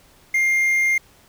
triangle tone with quantisation, 2114 Hz, C7, 17 cents sharp, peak -14 dBFS, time 0.34-0.98 s, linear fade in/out 5 ms, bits 7, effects pink hiss -53 dBFS RMS until 1.28 s

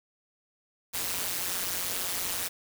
white noise with amplitude modulation, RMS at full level -28 dBFS, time 0.93-2.49 s, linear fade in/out 20 ms, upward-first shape sine, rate 181 Hz, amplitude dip 90%, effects none

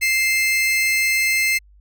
40% pulse tone pair together, 2098 / 2625 Hz, C7 / E7, +4 / -8 cents, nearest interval major third, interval 388 cents, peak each -16 / -23 dBFS, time 0.01-1.59 s, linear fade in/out 20 ms, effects added 50 Hz sine -47 dBFS peak until 1.8 s

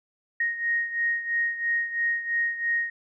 sine beating tone pair, 1867 / 1870 Hz, A#6 / A#6, +2 / +5 cents, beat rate 3 Hz, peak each -25 / -30 dBFS, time 0.4-2.9 s, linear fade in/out 5 ms, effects none

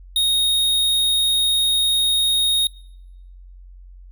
square tone, 3729 Hz, A#7, in tune, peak -16 dBFS, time 0.16-2.67 s, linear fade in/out 2 ms, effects noise-tail reverb RT60 1.0 s tail -26 dB re dry + added 45 Hz sine -39 dBFS peak until 4.11 s

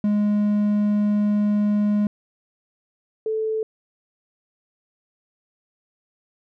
triangle / sine tone pair in turn, 207.7 / 438.3 Hz, G#3 / A4, 0 / -7 cents, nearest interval octave + minor second, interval 1293 cents, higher second, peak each -15 / -21 dBFS, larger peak first, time 0.04-2.07 / 3.26-3.63 s, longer first, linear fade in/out 2 ms, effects none

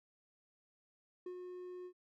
triangle tone with ADSR envelope, 361.6 Hz, F#4, 40 cents flat, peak -39 dBFS, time 1.26-1.93 s, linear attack 4 ms, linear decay 77 ms, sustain -4 dB, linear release 74 ms, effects none

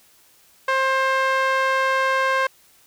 sawtooth tone with band-pass filter, 530 Hz, C5, 22 cents sharp, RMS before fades -20 dBFS, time 0.68-2.47 s, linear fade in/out 5 ms, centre 1400 Hz, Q 1.4, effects white hiss -55 dBFS RMS until 2.86 s

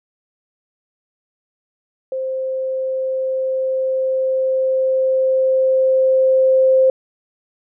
sine tone with level ramp, 524 Hz, C5, 2 cents sharp, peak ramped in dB -20 to -9 dBFS, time 2.12-6.9 s, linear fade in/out 2 ms, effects none

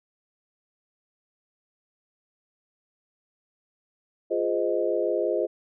sine chord, F minor seventh, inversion none, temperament equal with one note detuned, 349.2 / 415.3 / 514.3 / 622.3 Hz, F4 / Ab4 / C5 / Eb5, 0 / 0 / -30 / 0 cents, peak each -28 dBFS, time 4.3-5.47 s, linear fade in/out 20 ms, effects none

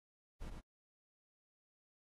brown noise with echo, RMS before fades -45 dBFS, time 0.4-0.51 s, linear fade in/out 20 ms, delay 100 ms, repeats 1, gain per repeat -3 dB, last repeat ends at 0.61 s, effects AAC 32 kbps

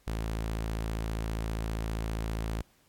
sawtooth tone, 55 Hz, A1, in tune, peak -27 dBFS, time 0.07-2.62 s, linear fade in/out 5 ms, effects pink hiss -66 dBFS RMS until 2.88 s + AAC 64 kbps

